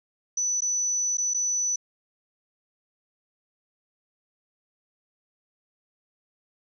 sine tone with dropouts, 5970 Hz, F#8, 15 cents sharp, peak -23 dBFS, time 0.37-1.76 s, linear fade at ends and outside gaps 5 ms, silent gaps 0.607-0.619 / 1.172-1.181 / 1.337-1.344 s, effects none

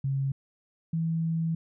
sine tone pair in turn, 136.4 / 163.62 Hz, C#3 / E3, -28 / -13 cents, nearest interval minor third, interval 315 cents, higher second, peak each -25 dBFS, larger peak neither, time 0.04-0.32 / 0.93-1.55 s, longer second, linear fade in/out 5 ms, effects none

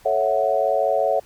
sine chord, F# minor seventh, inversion first, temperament equal, 440 / 554.4 / 659.3 / 740 Hz, A4 / C#5 / E5 / F#5, 0 / 0 / 0 / 0 cents, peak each -26 / -21 / -22 / -23 dBFS, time 0.05-1.2 s, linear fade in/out 10 ms, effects pink hiss -52 dBFS RMS until 1.25 s

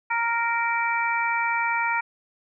harmonic tone, 465.1 Hz, A#4, 4 cents flat, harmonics 2 / 3 / 4 / 5, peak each -25 / -28 / -30 / -27 dBFS, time 0.1-2.01 s, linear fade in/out 10 ms, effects none

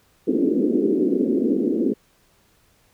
pink band-pass noise, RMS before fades -20 dBFS, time 0.27-1.94 s, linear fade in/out 10 ms, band 220 to 430 Hz, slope 48 dB/octave, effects pink hiss -60 dBFS RMS until 2.93 s

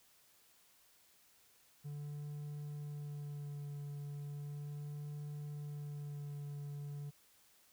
triangle tone with vibrato, 145.6 Hz, D3, 15 cents flat, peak -40 dBFS, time 1.84-7.11 s, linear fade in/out 20 ms, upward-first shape sine, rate 0.36 Hz, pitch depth 19 cents each way, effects white hiss -68 dBFS RMS until 7.72 s

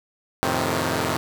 5% pulse chord, F dominant seventh, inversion none, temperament equal with one note detuned, 87.31 / 110 / 130.81 / 156.74 Hz, F2 / A2 / C3 / Eb3, 0 / 0 / 0 / +13 cents, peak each -16 / -17 / -16 / -16 dBFS, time 0.43-1.17 s, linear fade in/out 0 ms, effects none

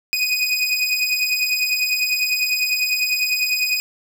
25% pulse beating tone pair, 2489 / 2499 Hz, D#7 / D#7, 0 / +7 cents, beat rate 10 Hz, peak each -17 dBFS, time 0.13-3.8 s, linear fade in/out 0 ms, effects none

